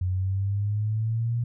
sine exponential sweep, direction up, 90.4 to 120 Hz, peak -23 dBFS, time 0.01-1.44 s, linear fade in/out 5 ms, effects none

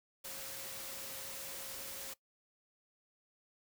sine tone in noise, 540 Hz, C#5, 45 cents flat, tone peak -55 dBFS, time 0.24-2.14 s, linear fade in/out 10 ms, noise white, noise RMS -45 dBFS, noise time 0.24-2.14 s, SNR -13 dB, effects noise-tail reverb RT60 0.1 s tail -19 dB re dry

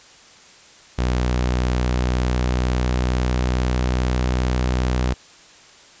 sawtooth tone with pitch glide, 61.74 to 62.49 Hz, B1 to B1, 0 to +21 cents, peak -14 dBFS, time 0.98-5.14 s, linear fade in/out 10 ms, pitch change +21 cents, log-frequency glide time 1.24-4.42 s, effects white hiss -47 dBFS RMS until 6 s + resampled to 16000 Hz

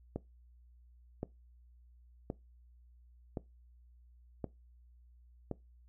click train, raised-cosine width 2 ms, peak -23 dBFS, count 6, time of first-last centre 0.16-5.513 s, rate 0.934 Hz, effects noise-tail reverb RT60 0.2 s tail -20 dB re dry + added 60 Hz sine -58 dBFS peak until 5.88 s

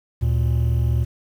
triangle tone pair together, 74.44 / 116.54 Hz, D2 / A#2, +24 / 0 cents, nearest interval minor sixth, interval 776 cents, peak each -17 dBFS, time 0.21-1.05 s, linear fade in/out 20 ms, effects tanh soft clip ceiling -8 dBFS + 8-bit

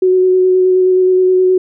sine tone with vibrato, 370 Hz, F#4, in tune, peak -7 dBFS, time 0.02-1.58 s, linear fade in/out 5 ms, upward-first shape square, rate 9.5 Hz, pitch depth 10 cents each way, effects none

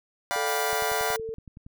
25% pulse chord, G dominant seventh, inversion second, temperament just, 588 / 705.6 / 784 / 980 Hz, D5 / F5 / G5 / B5, +2 / +18 / 0 / -14 cents, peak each -30 / -26 / -29 / -28 dBFS, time 0.31-1.16 s, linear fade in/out 0 ms
sine tone with pitch glide, 440 to 447.9 Hz, A4 to A4, 0 to +31 cents, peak -31 dBFS, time 0.36-1.34 s, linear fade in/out 0 ms, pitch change +31 cents, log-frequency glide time 0.96-1.23 s
blue noise, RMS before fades -36 dBFS, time 0.46-1.17 s, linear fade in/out 10 ms
click train, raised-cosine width 5 ms, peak -32 dBFS, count 11, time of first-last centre 0.73-1.665 s, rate 10.7 Hz
effects none

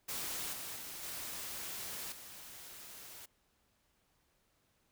white noise with level steps, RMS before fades -40 / -44 / -46 / -43 / -51 dBFS, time 0.08-3.26 s, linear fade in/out 10 ms, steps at 0.53 / 0.76 / 1.03 / 2.12 s, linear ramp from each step 2 ms, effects pink hiss -75 dBFS RMS until 4.91 s

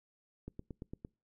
click train, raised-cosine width 3 ms, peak -30 dBFS, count 6, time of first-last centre 0.48-1.049 s, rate 8.79 Hz, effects noise-tail reverb RT60 0.3 s tail -26 dB re dry

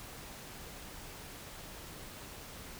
silence, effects pink hiss -48 dBFS RMS until 2.79 s

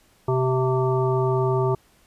harmonic tone with a mistuned harmonic, 129.1 Hz, C3, 23 cents flat, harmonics 1 / 3 / 5 / 7 / 9, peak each -22 / -22 / -30 / -29 / -31 dBFS, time 0.28-1.75 s, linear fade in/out 5 ms, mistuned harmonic 5, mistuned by +34 cents, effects pink hiss -59 dBFS RMS until 2.06 s + resampled to 32000 Hz

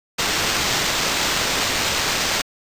white noise with sample-and-hold, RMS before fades -21 dBFS, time 0.18-2.42 s, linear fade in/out 10 ms, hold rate 11025 Hz, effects resampled to 32000 Hz

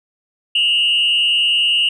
sine tone with frequency modulation, 2855 Hz, F7, 37 cents sharp, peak -11 dBFS, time 0.55-1.89 s, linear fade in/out 5 ms, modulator 135 Hz, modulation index 0.79, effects tanh soft clip ceiling -9 dBFS

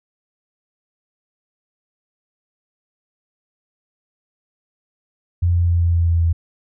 sine tone with pitch steps, 87.1 / 86.5 / 85.9 / 85.31 / 84.72 / 84.13 / 83.55 Hz, F2 / F2 / F2 / F2 / E2 / E2 / E2, -4 / -16 / -28 / -40 / +48 / +36 / +24 cents, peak -13 dBFS, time 5.42-6.33 s, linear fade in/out 10 ms, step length 130 ms, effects none

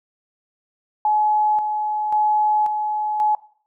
sine tone with tremolo, 849 Hz, G#5, 38 cents sharp, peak -15 dBFS, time 1.05-3.35 s, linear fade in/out 2 ms, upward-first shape square, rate 0.93 Hz, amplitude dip 45%, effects noise-tail reverb RT60 0.5 s tail -19 dB re dry

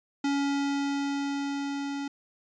square tone with level ramp, 280.9 Hz, C#4, 23 cents sharp, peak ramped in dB -25 to -32 dBFS, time 0.24-2.08 s, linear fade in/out 5 ms, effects resampled to 16000 Hz

